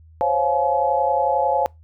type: chord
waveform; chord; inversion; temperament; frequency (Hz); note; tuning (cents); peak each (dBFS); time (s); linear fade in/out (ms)
sine; Db major seventh; third; equal with one note detuned; 523.3 / 554.4 / 698.5 / 851; C5 / Db5 / F5 / Ab5; 0 / 0 / 0 / +42; -24 / -23 / -23 / -20; 0.21-1.66; 0
effects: noise-tail reverb RT60 0.2 s tail -25 dB re dry + added 80 Hz sine -45 dBFS peak until 1.83 s